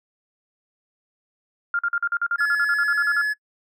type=tone bursts; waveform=sine; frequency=1400 Hz; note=F6; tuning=4 cents sharp; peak=-19 dBFS; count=16; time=1.74-3.215 s; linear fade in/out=2 ms; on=50 ms; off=45 ms
type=tone; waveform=triangle; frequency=1704 Hz; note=G#6; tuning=44 cents sharp; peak=-18 dBFS; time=2.38-3.34 s; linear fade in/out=20 ms
effects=noise-tail reverb RT60 0.1 s tail -24 dB re dry